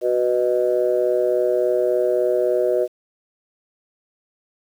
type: chord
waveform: sine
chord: B major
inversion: second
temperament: just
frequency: 370.4 / 493.9 / 617.4 Hz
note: F#4 / B4 / D#5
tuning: +2 / 0 / -14 cents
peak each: -20 dBFS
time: 0.01-2.88 s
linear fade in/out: 50 ms
effects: tanh soft clip ceiling -7 dBFS + 8-bit